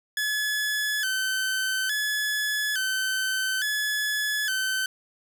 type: tone with vibrato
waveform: sawtooth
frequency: 1618 Hz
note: G#6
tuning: 46 cents flat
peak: -21 dBFS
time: 0.17-4.86 s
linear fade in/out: 2 ms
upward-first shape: square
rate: 0.58 Hz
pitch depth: 93 cents each way
effects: none